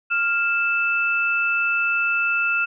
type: tone pair together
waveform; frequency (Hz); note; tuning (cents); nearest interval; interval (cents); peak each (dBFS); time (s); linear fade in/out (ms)
sine; 1397 / 2637; F6 / E7; 0 / 0; major seventh; 1100; -21; 0.1-2.66; 20
effects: none